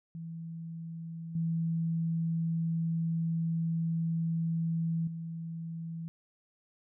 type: tone with level steps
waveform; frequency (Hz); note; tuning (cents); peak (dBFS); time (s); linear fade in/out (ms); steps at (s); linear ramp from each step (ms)
sine; 164.81; E3; 0; -38 / -28 / -36; 0.15-6.08; 0; 1.35 / 5.07; 5
effects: none